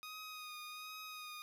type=tone with vibrato; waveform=15% pulse; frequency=1244 Hz; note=D#6; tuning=1 cent flat; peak=-40 dBFS; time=0.03-1.42 s; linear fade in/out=0 ms; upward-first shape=sine; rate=1.3 Hz; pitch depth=24 cents each way; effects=none